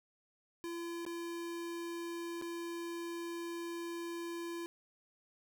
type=tone with dropouts; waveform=square; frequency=340 Hz; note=F4; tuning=46 cents flat; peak=-40 dBFS; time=0.64-4.66 s; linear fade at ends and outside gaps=0 ms; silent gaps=1.051-1.064 / 2.414-2.422 s; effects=none